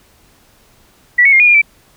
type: tone with pitch steps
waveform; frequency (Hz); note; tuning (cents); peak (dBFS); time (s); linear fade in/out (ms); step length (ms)
sine; 1953 / 2213 / 2123 / 2445 / 2415 / 2323; B6 / C#7 / C7 / D#7 / D7 / D7; -20 / -3 / +25 / -31 / +48 / -20; -5; 1.18-1.618; 10; 73
effects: pink hiss -50 dBFS RMS until 1.96 s